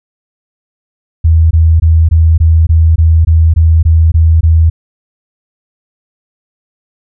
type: tone bursts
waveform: sine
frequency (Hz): 81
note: E2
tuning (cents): -30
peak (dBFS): -3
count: 12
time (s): 1.24-4.7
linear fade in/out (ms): 10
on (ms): 270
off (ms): 20
effects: none